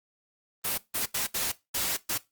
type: noise bursts at uneven times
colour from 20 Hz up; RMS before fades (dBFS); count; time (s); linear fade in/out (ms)
white; -29; 6; 0.64-0.78 / 0.94-1.06 / 1.14-1.27 / 1.34-1.52 / 1.74-1.97 / 2.09-2.18; 10
effects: noise-tail reverb RT60 0.2 s tail -18 dB re dry + Opus 32 kbps